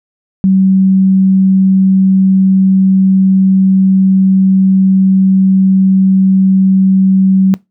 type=tone; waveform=sine; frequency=190.6 Hz; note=G3; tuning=48 cents flat; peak=-5 dBFS; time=0.44-7.54 s; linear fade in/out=0 ms; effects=noise-tail reverb RT60 0.2 s tail -22 dB re dry